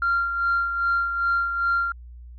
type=tone with tremolo; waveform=sine; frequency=1385 Hz; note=F6; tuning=15 cents flat; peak=-17 dBFS; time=0.02-1.92 s; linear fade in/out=2 ms; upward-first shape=sine; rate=2.5 Hz; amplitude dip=55%; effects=tanh soft clip ceiling -15 dBFS + added 60 Hz sine -39 dBFS peak until 2.38 s